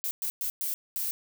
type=noise bursts at uneven times; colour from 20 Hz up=violet; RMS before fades=-31 dBFS; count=5; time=0.04-0.11 / 0.22-0.3 / 0.41-0.5 / 0.61-0.74 / 0.96-1.11 s; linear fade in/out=0 ms; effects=none